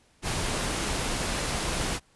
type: noise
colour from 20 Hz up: pink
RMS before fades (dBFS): -29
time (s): 0.22-2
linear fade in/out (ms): 50
effects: pink hiss -63 dBFS RMS until 2.15 s + resampled to 24000 Hz